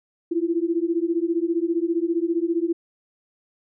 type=beating tone pair; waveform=sine; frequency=329.6 / 344.6 Hz; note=E4 / F4; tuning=0 / -23 cents; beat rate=15 Hz; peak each=-23 dBFS; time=0.31-2.73 s; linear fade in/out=10 ms; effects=none